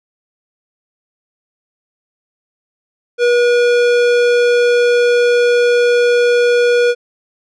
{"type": "tone with tanh clipping", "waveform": "sine", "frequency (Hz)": 482.6, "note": "B4", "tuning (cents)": -40, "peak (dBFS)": -11, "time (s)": [3.18, 6.95], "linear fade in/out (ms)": 50, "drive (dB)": 18, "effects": []}